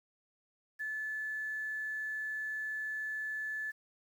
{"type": "tone with quantisation", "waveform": "sine", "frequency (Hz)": 1733, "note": "A6", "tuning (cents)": -27, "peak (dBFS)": -35, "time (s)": [0.79, 3.72], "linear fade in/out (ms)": 20, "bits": 10, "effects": []}